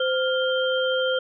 sine tone cluster, 517 / 1403 / 3153 Hz, C5 / F6 / G7, -21 / +8 / +9 cents, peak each -22 / -27 / -28 dBFS, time 0-1.19 s, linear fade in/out 5 ms, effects none

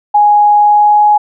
sine tone with pitch glide, 830.6 to 836.9 Hz, G#5 to G#5, 0 to +13 cents, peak -4 dBFS, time 0.14-1.18 s, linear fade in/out 10 ms, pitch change +13 cents, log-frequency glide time 0.56-1.06 s, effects none

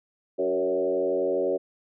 sine tone with frequency modulation, 466.2 Hz, A#4, in tune, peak -22 dBFS, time 0.38-1.58 s, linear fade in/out 20 ms, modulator 88.1 Hz, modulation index 1.6, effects none

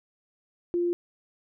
sine tone, 348.4 Hz, F4, 4 cents flat, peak -23 dBFS, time 0.74-0.93 s, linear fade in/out 0 ms, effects none

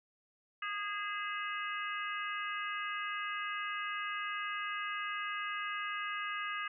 harmonic tone with a mistuned harmonic, 410.7 Hz, G#4, 19 cents flat, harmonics 3 / 4 / 5 / 6 / 7, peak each -39 / -41 / -43 / -45 / -46 dBFS, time 0.62-6.68 s, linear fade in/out 5 ms, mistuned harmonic 6, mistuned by +83 cents, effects none

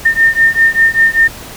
sine beating tone pair, 1812 / 1817.1 Hz, A#6 / A#6, -50 / -45 cents, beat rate 5.1 Hz, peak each -10 dBFS, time 0.05-1.28 s, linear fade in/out 10 ms, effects pink hiss -30 dBFS RMS until 1.56 s

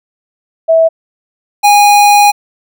sine / square tone pair in turn, 652 / 821.5 Hz, E5 / G#5, -19 / -19 cents, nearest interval major third, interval 400 cents, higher second, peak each -4 dBFS, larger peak neither, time 0.68-0.89 / 1.63-2.32 s, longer second, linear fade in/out 20 ms, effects none

